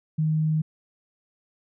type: tone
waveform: sine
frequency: 156.1 Hz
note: D#3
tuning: 6 cents sharp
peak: -20 dBFS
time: 0.18-0.62 s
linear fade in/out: 10 ms
effects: none